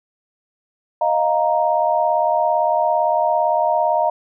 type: chord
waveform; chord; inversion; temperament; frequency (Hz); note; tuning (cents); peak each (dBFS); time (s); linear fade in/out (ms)
sine; Eb suspended second; none; just; 622.3 / 700 / 933.4; Eb5 / F5 / Bb5; 0 / +4 / +2; -19; 1.01-4.1; 5
effects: none